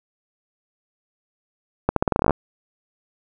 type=accelerating click train; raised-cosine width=1 ms; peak=-3 dBFS; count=13; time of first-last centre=1.89-2.307 s; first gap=73 ms; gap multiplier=0.85; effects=none